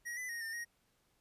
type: tone with pitch steps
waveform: square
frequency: 1898 / 2002 / 1868 / 1805 / 1878 Hz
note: A#6 / B6 / A#6 / A6 / A#6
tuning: +31 / +23 / +3 / +44 / +12 cents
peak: -40 dBFS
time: 0.05-0.65 s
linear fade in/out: 20 ms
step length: 120 ms
effects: pink hiss -75 dBFS RMS until 1.2 s + resampled to 32000 Hz